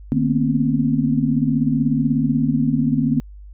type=tone cluster; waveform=sine; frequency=151 / 229.6 / 245.6 / 266.2 Hz; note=D3 / A#3 / B3 / C4; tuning=+48 / -26 / -9 / +30 cents; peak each=-21 dBFS; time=0.12-3.2 s; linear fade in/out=0 ms; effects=added 50 Hz sine -36 dBFS peak until 3.53 s